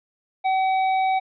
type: tone with hard clipping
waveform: sine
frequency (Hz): 760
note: F#5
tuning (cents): +46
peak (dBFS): -20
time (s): 0.44-1.2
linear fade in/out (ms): 20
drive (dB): 8
effects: resampled to 11025 Hz